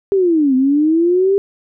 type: linear two-way sweep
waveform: sine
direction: down then up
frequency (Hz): 402.1 to 254.3 to 402.1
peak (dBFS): -10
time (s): 0.12-1.38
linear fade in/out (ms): 0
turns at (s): 0.55
effects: none